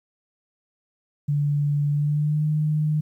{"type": "tone with pitch glide", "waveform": "sine", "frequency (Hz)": [145.3, 152.52], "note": ["D3", "D#3"], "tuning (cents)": [-18, -34], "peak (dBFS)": -19, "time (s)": [1.28, 3.01], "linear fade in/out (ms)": 10, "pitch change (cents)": 84, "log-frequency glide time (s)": [1.9, 2.46], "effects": ["10-bit"]}